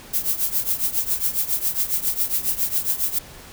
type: noise with tremolo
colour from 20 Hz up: violet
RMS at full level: -19 dBFS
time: 0.13-3.19 s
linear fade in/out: 10 ms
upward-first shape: triangle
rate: 7.3 Hz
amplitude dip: 90%
effects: pink hiss -42 dBFS RMS until 3.52 s